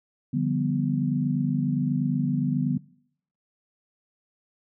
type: chord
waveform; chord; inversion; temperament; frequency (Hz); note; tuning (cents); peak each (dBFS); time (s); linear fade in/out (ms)
sine; G dominant seventh; second; equal; 146.83 / 174.61 / 196 / 246.9; D3 / F3 / G3 / B3; 0 / 0 / 0 / 0; -26 / -30 / -31 / -26; 0.33-2.78; 10
effects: noise-tail reverb RT60 0.7 s tail -23 dB re dry